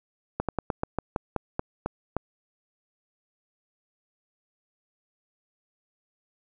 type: slowing click train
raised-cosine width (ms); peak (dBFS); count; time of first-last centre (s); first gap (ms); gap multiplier
1; -12; 11; 0.4-2.166; 87; 1.15
effects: none